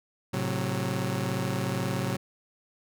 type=chord; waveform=sawtooth; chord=F# diminished; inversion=first; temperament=just; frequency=111 / 133.2 / 185 Hz; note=A2 / C3 / F#3; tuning=+16 / +31 / 0 cents; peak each=-29 / -27 / -28 dBFS; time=0.33-2.17 s; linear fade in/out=10 ms; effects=none